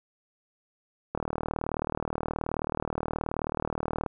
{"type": "click train", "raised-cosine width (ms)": 1, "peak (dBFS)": -15, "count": 114, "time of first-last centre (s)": [1.15, 4.062], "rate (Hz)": 38.8, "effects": []}